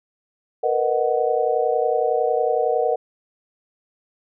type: chord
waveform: sine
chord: B major seventh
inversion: third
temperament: just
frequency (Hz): 463 / 493.9 / 617.4 / 740.8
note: A#4 / B4 / D#5 / F#5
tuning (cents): -12 / 0 / -14 / +2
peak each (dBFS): -22 / -23 / -24 / -23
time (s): 0.63-2.96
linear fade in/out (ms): 10
effects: none